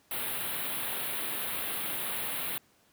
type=band-stop noise; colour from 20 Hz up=white; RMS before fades=-34 dBFS; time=0.11-2.58 s; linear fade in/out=2 ms; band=3900 to 9600 Hz; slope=48 dB/octave; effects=pink hiss -65 dBFS RMS until 2.92 s + high-pass 100 Hz 12 dB/octave